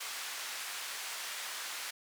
pink band-pass noise, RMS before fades -41 dBFS, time 0-1.91 s, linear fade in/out 10 ms, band 1300 to 12000 Hz, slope 12 dB/octave, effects none

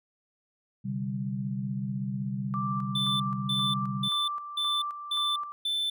sine chord, C suspended second, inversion none, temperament equal, 130.81 / 146.83 / 196 Hz, C3 / D3 / G3, 0 / 0 / 0 cents, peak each -33 / -38 / -32 dBFS, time 0.84-4.09 s, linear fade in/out 20 ms
sine tone with tremolo, 1174.7 Hz, D6, in tune, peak -30 dBFS, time 2.54-5.52 s, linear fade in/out 0 ms, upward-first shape square, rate 1.9 Hz, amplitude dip 55%
triangle tone bursts, 3529 Hz, A7, 4 cents sharp, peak -25 dBFS, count 6, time 2.95-5.9 s, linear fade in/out 5 ms, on 250 ms, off 290 ms
effects none

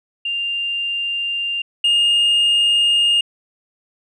sine tone pair in turn, 2794 / 2833 Hz, F7 / F7, 0 / +24 cents, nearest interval unison, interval 24 cents, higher second, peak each -19 / -10 dBFS, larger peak second, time 0.25-1.62 / 1.84-3.21 s, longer neither, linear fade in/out 5 ms, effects tanh soft clip ceiling -11 dBFS

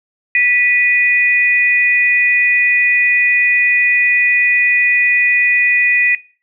sine tone pair together, 1963 / 2473 Hz, B6 / D#7, -11 / -11 cents, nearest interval major third, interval 400 cents, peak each -12 dBFS, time 0.35-6.15 s, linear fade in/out 2 ms, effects noise-tail reverb RT60 0.4 s tail -21 dB re dry

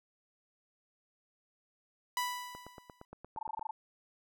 sawtooth tone with exponential decay, 987.8 Hz, B5, in tune, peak -26 dBFS, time 2.17-3.05 s, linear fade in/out 1 ms, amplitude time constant 190 ms
click train, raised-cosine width 1 ms, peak -33 dBFS, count 10, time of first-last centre 2.55-3.594 s, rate 8.62 Hz
sine tone bursts, 880 Hz, A5, in tune, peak -34 dBFS, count 9, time 3.37-3.71 s, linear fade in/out 5 ms, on 20 ms, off 20 ms
effects none

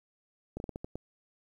slowing click train, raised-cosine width 2 ms, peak -24 dBFS, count 7, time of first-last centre 0.57-0.956 s, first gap 31 ms, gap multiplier 1.29, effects 10-bit

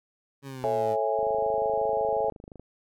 20% pulse linear sweep, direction down, 140 to 105 Hz, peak -32 dBFS, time 0.42-0.97 s, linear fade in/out 50 ms
sine chord, A major seventh, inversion none, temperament just, 440 / 550 / 660 / 825 Hz, A4 / C#5 / E5 / G#5, 0 / -14 / +2 / -12 cents, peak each -29 dBFS, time 0.64-2.3 s, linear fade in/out 0 ms
click train, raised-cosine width 2 ms, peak -31 dBFS, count 37, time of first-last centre 1.19-2.596 s, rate 25.6 Hz
effects none

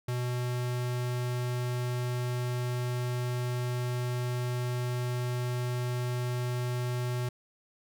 square tone, 123.47 Hz, B2, in tune, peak -30 dBFS, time 0.08-7.29 s, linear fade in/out 5 ms, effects none

